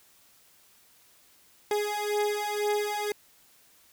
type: beating tone pair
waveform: 30% pulse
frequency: 415.3 / 417.3 Hz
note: G#4 / G#4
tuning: 0 / +8 cents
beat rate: 2 Hz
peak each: -27 dBFS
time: 1.71-3.12 s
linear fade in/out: 2 ms
effects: white hiss -60 dBFS RMS until 3.92 s